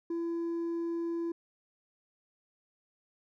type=tone with hard clipping; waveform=triangle; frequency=336.7 Hz; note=E4; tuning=37 cents sharp; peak=-30 dBFS; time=0.1-1.32 s; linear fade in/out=5 ms; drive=1 dB; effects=none